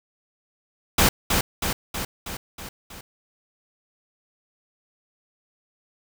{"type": "noise with echo", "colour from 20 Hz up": "pink", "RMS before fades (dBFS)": -17, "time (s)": [0.98, 1.09], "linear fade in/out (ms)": 5, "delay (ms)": 320, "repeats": 6, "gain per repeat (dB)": -4, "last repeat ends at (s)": 3.01, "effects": []}